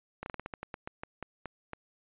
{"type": "slowing click train", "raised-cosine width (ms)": 0.5, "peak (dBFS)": -23, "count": 14, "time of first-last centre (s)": [0.23, 1.733], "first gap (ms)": 31, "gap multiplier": 1.2, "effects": ["resampled to 8000 Hz"]}